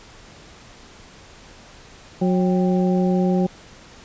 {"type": "harmonic tone with a mistuned harmonic", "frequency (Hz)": 182.6, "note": "F#3", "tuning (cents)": -23, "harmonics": [1, 2, 3, 4], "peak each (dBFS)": [-17, -23, -27, -29], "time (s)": [2.21, 3.47], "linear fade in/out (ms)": 10, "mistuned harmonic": 4, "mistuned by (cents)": 120, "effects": ["pink hiss -45 dBFS RMS until 4.04 s", "resampled to 16000 Hz"]}